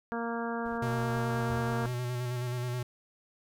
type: harmonic tone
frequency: 232.6 Hz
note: A#3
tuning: 4 cents flat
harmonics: 1 / 2 / 3 / 4 / 5 / 6 / 7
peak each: -35 / -37 / -39 / -40 / -42 / -42 / -43 dBFS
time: 0.12-1.86 s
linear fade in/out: 0 ms
type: noise bursts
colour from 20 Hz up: brown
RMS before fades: -50 dBFS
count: 8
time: 0.65-1.935 s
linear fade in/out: 5 ms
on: 130 ms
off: 35 ms
type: tone with vibrato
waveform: square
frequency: 123.47 Hz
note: B2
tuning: in tune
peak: -32 dBFS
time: 0.82-2.83 s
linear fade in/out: 5 ms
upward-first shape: square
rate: 9.4 Hz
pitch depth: 24 cents each way
type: tone with exponential decay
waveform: sine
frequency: 80.7 Hz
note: E2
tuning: 36 cents flat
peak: -35 dBFS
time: 1.5-1.86 s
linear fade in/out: 5 ms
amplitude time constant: 77 ms
effects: none